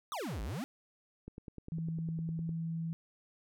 square exponential two-way sweep, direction down then up, 1300 to 47.53 to 293.6 Hz, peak -37 dBFS, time 0.12-0.64 s, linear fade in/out 0 ms, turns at 0.42 s
click train, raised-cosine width 3 ms, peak -32 dBFS, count 13, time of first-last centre 1.28-2.492 s, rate 9.9 Hz
sine tone with pitch glide, 163.2 to 164.34 Hz, E3 to E3, -17 to -5 cents, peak -34 dBFS, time 1.72-2.93 s, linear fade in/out 0 ms, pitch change +12 cents, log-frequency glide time 2.29-2.42 s
effects none

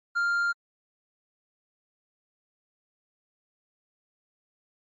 triangle tone, 1396.9 Hz, F6, in tune, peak -21 dBFS, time 0.15-0.53 s, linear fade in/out 20 ms, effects MP3 32 kbps

